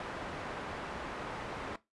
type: low-pass noise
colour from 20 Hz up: white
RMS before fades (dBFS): -41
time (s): 0-1.76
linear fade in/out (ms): 2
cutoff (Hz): 1300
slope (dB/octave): 12
effects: noise-tail reverb RT60 0.2 s tail -18 dB re dry + resampled to 24000 Hz